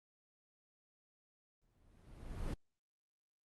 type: noise with exponential growth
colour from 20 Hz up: brown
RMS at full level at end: -37 dBFS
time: 1.62-2.54 s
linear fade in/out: 5 ms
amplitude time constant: 200 ms
effects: Opus 32 kbps